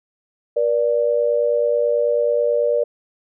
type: tone pair together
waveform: sine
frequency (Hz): 478.1 / 587.3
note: A#4 / D5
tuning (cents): +44 / 0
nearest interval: major third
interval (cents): 356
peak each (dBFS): -18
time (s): 0.56-2.84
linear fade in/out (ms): 10
effects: none